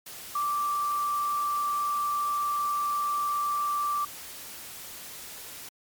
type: tone in noise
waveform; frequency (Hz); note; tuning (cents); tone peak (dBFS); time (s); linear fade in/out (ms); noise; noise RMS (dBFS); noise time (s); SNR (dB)
sine; 1170; D6; -7; -25; 0.35-4.05; 5; white; -42; 0.06-5.69; +14
effects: MP3 96 kbps